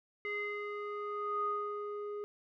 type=tone with low-pass filter sweep; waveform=square; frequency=413.9 Hz; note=G#4; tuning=6 cents flat; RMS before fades=-38 dBFS; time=0.25-2.24 s; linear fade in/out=0 ms; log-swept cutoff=2200 to 850 Hz; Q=7.9; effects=none